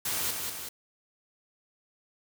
white noise with echo, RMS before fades -31 dBFS, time 0.05-0.31 s, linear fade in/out 5 ms, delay 190 ms, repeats 2, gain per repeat -4 dB, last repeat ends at 0.69 s, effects none

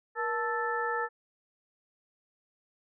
harmonic tone with a mistuned harmonic, 440 Hz, A4, in tune, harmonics 1 / 2 / 3 / 4, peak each -34 / -34 / -34 / -34 dBFS, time 0.15-1.09 s, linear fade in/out 50 ms, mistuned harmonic 1, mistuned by +130 cents, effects none

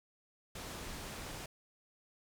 pink low-pass noise, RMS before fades -45 dBFS, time 0.55-1.46 s, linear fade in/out 5 ms, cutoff 11000 Hz, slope 12 dB/octave, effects none

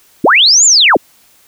sine linear two-way sweep, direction up then down, 169.2 to 7370 to 169.2 Hz, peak -4 dBFS, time 0.24-0.97 s, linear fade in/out 5 ms, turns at 0.65 s, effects white hiss -48 dBFS RMS until 1.47 s

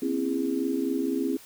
sine tone cluster, 244.9 / 268.3 / 333.1 / 410.3 Hz, B3 / C4 / E4 / G#4, -14 / +44 / +18 / -21 cents, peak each -35 / -27 / -30 / -32 dBFS, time 0.02-1.37 s, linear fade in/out 5 ms, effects white hiss -50 dBFS RMS until 1.45 s

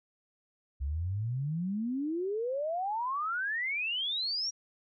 sine exponential sweep, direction up, 65.41 to 5770 Hz, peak -30 dBFS, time 0.8-4.51 s, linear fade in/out 20 ms, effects none

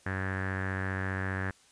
sawtooth tone with low-pass filter, 95 Hz, F#2, 46 cents sharp, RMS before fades -33 dBFS, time 0.06-1.51 s, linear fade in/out 5 ms, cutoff 1700 Hz, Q 7.8, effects white hiss -61 dBFS RMS until 1.71 s + resampled to 22050 Hz

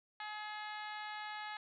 harmonic tone with a mistuned harmonic, 423.5 Hz, G#4, 34 cents sharp, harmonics 2 / 3 / 4 / 5 / 6 / 7 / 8 / 9 / 10, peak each -45 / -51 / -48 / -51 / -57 / -57 / -56 / -59 / -59 dBFS, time 0.2-1.57 s, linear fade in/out 2 ms, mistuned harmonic 7, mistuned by -20 cents, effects none

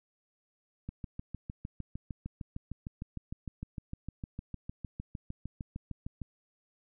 click train, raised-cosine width 5 ms, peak -26 dBFS, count 36, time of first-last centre 0.89-6.217 s, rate 6.57 Hz, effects none

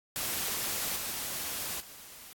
white noise with level steps, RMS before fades -33 / -36 / -49 dBFS, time 0.16-2.33 s, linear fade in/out 0 ms, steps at 0.96 / 1.8 s, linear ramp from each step 5 ms, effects AAC 64 kbps

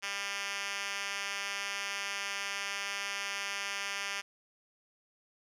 5% pulse tone with band-pass filter, 199.3 Hz, G3, 29 cents sharp, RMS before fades -37 dBFS, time 0.02-4.22 s, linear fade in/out 20 ms, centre 3600 Hz, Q 1.2, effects none

